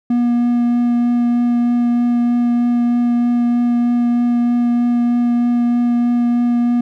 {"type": "tone with vibrato", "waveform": "triangle", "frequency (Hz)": 240, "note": "B3", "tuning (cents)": -49, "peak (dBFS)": -10, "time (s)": [0.1, 6.81], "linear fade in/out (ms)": 5, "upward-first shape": "triangle", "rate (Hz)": 3.2, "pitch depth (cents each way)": 9, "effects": []}